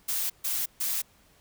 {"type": "noise bursts", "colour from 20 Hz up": "blue", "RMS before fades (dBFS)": -29, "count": 3, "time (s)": [0.08, 1.02], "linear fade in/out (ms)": 10, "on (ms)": 220, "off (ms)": 140, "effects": ["pink hiss -61 dBFS RMS until 1.4 s"]}